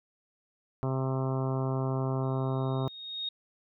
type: harmonic tone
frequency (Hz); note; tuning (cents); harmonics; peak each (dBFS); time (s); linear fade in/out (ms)
132.1; C3; +17; 1 / 2 / 3 / 4 / 5 / 6 / 7 / 8 / 9 / 10; -29 / -36 / -36 / -42 / -39 / -44 / -44 / -43 / -46 / -49; 0.83-2.88; 0
type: tone with exponential growth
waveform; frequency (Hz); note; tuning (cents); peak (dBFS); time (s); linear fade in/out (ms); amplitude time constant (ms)
sine; 3729; A#7; 0; -30; 2.23-3.29; 5; 230
effects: none